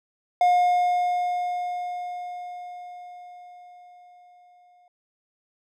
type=tone with exponential decay; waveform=triangle; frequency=715 Hz; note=F5; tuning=41 cents sharp; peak=-13 dBFS; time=0.41-4.88 s; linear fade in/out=2 ms; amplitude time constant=970 ms; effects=none